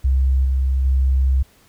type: tone with level steps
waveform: sine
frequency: 66 Hz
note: C2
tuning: 16 cents sharp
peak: -13 / -15 / -13 dBFS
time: 0.04-1.43 s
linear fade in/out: 10 ms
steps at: 0.45 / 0.85 s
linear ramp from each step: 2 ms
effects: pink hiss -54 dBFS RMS until 1.68 s